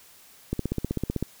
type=click train; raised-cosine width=3 ms; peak=-13 dBFS; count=12; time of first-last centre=0.53-1.226 s; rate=15.8 Hz; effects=white hiss -53 dBFS RMS until 1.4 s